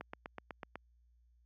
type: click train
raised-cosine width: 0.5 ms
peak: -27 dBFS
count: 7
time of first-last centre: 0.01-0.756 s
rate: 8.04 Hz
effects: added 59 Hz sine -49 dBFS peak until 1.45 s + high-pass 150 Hz 12 dB/octave